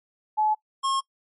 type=tone pair in turn; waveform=sine / square; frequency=857 / 1079.8 Hz; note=A5 / C#6; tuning=-46 / -46 cents; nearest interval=major third; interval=400 cents; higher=second; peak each=-19 / -23 dBFS; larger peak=first; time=0.37-0.55 / 0.83-1.01 s; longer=neither; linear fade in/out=20 ms; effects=noise-tail reverb RT60 0.1 s tail -22 dB re dry + MP3 48 kbps